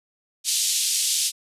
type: band-pass noise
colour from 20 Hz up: white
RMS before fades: -23 dBFS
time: 0.44-1.32 s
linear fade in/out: 50 ms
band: 3200 to 9700 Hz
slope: 24 dB/octave
effects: resampled to 32000 Hz